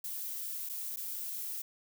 violet noise with dropouts, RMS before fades -39 dBFS, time 0.04-1.62 s, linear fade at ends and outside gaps 5 ms, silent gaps 0.69-0.695 / 0.961-0.969 s, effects none

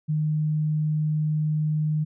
sine tone, 153.3 Hz, D#3, 25 cents flat, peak -21 dBFS, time 0.08-2.05 s, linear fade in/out 20 ms, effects none

